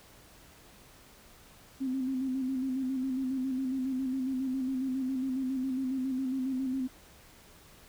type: tone with vibrato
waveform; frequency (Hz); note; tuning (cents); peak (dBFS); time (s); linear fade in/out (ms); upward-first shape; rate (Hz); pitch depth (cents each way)
sine; 261.6; C4; 0; -29; 1.8-6.88; 20; square; 7.3; 39
effects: pink hiss -56 dBFS RMS until 7.88 s